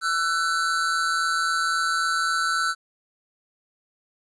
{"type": "tone pair together", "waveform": "square", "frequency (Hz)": [1336.3, 1500], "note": ["E6", "F#6"], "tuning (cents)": [23, 23], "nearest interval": "major second", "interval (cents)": 200, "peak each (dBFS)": -25, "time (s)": [0.01, 2.75], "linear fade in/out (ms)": 50, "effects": ["resampled to 24000 Hz", "10-bit"]}